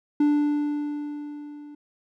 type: tone with level ramp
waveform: triangle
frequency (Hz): 294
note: D4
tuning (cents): +2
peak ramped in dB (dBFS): -14 to -38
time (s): 0.2-1.75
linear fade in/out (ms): 5
effects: none